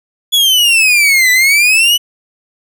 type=exponential two-way sweep; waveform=40% pulse; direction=down then up; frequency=3428 to 1975.5 to 2991 Hz; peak=-6 dBFS; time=0.32-1.98 s; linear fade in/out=20 ms; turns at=1.31 s; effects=none